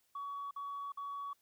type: tone bursts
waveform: sine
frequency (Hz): 1128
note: C#6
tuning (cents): +30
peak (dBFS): -38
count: 3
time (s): 0.15-1.332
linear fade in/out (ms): 5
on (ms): 360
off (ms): 51
effects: tanh soft clip ceiling -36 dBFS + white hiss -75 dBFS RMS until 1.41 s